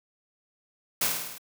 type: noise with echo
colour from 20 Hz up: white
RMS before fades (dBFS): -25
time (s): 1.01-1.07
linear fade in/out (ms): 5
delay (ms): 52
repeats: 6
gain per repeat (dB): -3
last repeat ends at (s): 1.382
effects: none